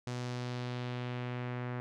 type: tone with low-pass filter sweep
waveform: sawtooth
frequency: 123.47 Hz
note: B2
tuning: in tune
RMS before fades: -38 dBFS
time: 0.07-1.8 s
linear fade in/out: 0 ms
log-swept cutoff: 6600 to 1800 Hz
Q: 1.4
effects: none